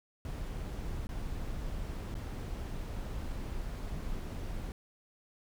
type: noise with dropouts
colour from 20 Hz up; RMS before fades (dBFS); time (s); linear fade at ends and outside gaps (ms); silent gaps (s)
brown; -38; 0.25-4.72; 1; 1.07-1.09 / 2.142-2.152
effects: none